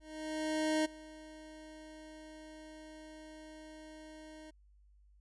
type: tone with ADSR envelope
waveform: 25% pulse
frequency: 311.1 Hz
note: D#4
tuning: in tune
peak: -25 dBFS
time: 0-4.51 s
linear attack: 850 ms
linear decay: 14 ms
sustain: -21 dB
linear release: 13 ms
effects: added 50 Hz sine -61 dBFS peak until 5.2 s + resampled to 24000 Hz